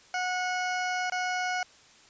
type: tone with dropouts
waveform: 20% pulse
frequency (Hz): 731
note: F#5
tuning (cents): -21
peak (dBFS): -23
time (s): 0.14-1.63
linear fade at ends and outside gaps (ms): 2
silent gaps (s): 1.099-1.121
effects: white hiss -56 dBFS RMS until 2.09 s + resampled to 16000 Hz